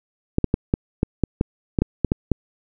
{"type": "clicks", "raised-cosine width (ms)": 3, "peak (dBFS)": -4, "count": 12, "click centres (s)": [0.384, 0.443, 0.541, 0.739, 1.031, 1.237, 1.411, 1.788, 1.82, 2.047, 2.119, 2.317], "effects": []}